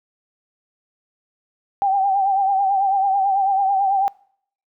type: tone with vibrato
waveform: sine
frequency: 783 Hz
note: G5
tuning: 2 cents flat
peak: -15 dBFS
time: 1.82-4.08 s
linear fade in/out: 0 ms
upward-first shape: triangle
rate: 9.1 Hz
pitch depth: 67 cents each way
effects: noise-tail reverb RT60 0.6 s tail -24 dB re dry